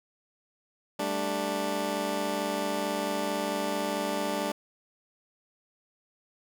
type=chord; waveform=15% pulse; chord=G suspended second; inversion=none; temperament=just; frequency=196 / 220.5 / 294 Hz; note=G3 / A3 / D4; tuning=0 / +4 / +2 cents; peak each=-28 / -29 / -26 dBFS; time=0.99-4.52 s; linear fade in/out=5 ms; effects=none